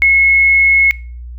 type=tone; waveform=sine; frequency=2179 Hz; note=C#7; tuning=30 cents flat; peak=-6 dBFS; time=0.02-0.91 s; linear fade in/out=0 ms; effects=noise-tail reverb RT60 0.4 s tail -23 dB re dry + added 60 Hz sine -26 dBFS peak until 1.38 s